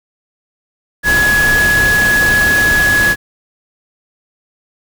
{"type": "tone in noise", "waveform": "sine", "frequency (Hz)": 1684, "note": "G#6", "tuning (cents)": 24, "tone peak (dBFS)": -9, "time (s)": [1.03, 3.16], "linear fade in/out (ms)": 50, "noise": "pink", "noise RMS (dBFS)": -18, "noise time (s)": [1.03, 3.16], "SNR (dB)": 6, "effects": []}